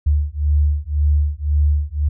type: beating tone pair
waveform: sine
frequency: 72.9 / 74.8 Hz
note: D2 / D2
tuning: -12 / +32 cents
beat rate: 1.9 Hz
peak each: -17 dBFS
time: 0.06-2.09 s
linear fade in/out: 10 ms
effects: none

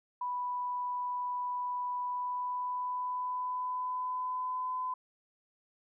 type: tone with pitch glide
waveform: sine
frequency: 987.8 to 1012.6 Hz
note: B5 to B5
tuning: 0 to +43 cents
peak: -32 dBFS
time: 0.21-4.94 s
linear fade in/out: 5 ms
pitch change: +43 cents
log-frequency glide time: 2.03-4.73 s
effects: none

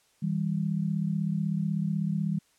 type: tone pair together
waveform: sine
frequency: 161.2 / 197.31 Hz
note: E3 / G3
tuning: -38 / +12 cents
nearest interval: minor third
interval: 350 cents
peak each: -28 / -29 dBFS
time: 0.22-2.39 s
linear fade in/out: 10 ms
effects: white hiss -66 dBFS RMS until 2.58 s + low-pass 10000 Hz 12 dB/octave

